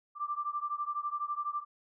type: beating tone pair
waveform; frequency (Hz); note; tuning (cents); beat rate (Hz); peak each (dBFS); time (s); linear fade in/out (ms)
sine; 1174.7 / 1186.7; D6 / D6; 0 / +18; 12; -35 / -36; 0.15-1.65; 50
effects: none